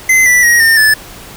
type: tone with pitch steps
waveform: square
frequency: 2053 / 1970.5 / 1891.3 / 1815.3 / 1742.4 Hz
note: C7 / B6 / A#6 / A#6 / A6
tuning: -33 / -4 / +25 / -46 / -17 cents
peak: -6 dBFS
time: 0.09-0.94 s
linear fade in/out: 5 ms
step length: 170 ms
effects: pink hiss -32 dBFS RMS until 1.36 s